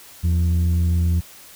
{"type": "tone pair together", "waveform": "sine", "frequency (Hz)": [82.59, 175], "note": ["E2", "F3"], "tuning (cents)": [4, 4], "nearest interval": "octave + minor second", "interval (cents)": 1300, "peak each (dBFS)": [-14, -23], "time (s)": [0.23, 1.21], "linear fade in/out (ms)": 20, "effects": ["tanh soft clip ceiling -13 dBFS", "white hiss -44 dBFS RMS until 1.55 s"]}